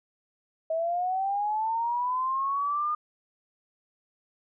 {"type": "linear sweep", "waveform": "sine", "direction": "up", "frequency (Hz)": [637, 1221], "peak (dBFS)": -25, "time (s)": [0.7, 2.95], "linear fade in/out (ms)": 5, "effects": []}